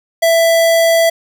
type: tone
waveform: square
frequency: 663 Hz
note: E5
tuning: 10 cents sharp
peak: -9 dBFS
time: 0.22-1.1 s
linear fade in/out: 10 ms
effects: none